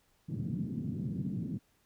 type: band-pass noise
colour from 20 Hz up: pink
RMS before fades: -36 dBFS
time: 0.28-1.59 s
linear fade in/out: 20 ms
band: 130 to 230 Hz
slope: 24 dB/octave
effects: pink hiss -71 dBFS RMS until 1.85 s